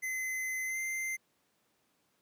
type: tone with pitch glide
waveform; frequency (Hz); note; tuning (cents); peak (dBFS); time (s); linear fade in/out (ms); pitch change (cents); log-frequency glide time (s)
square; 2046 to 2083; C7 to C7; -39 to -8; -34; 0.02-1.17; 20; +31; 0.66-0.78
effects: pink hiss -74 dBFS RMS until 2.21 s + high-pass 150 Hz 12 dB/octave